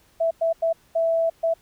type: tone bursts at uneven times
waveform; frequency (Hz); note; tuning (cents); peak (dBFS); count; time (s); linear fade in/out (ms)
sine; 659.3; E5; 0; -18; 5; 0.2-0.31 / 0.41-0.53 / 0.62-0.73 / 0.95-1.3 / 1.43-1.54; 10
effects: pink hiss -59 dBFS RMS until 1.61 s